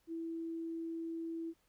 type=tone; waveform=sine; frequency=329.6 Hz; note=E4; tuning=in tune; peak=-38 dBFS; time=0.07-1.54 s; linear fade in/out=50 ms; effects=pink hiss -75 dBFS RMS until 1.68 s